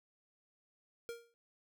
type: tone with exponential decay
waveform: square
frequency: 467.8 Hz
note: A#4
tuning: 6 cents sharp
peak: -39 dBFS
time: 1.09-1.34 s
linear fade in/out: 0 ms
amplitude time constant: 53 ms
effects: none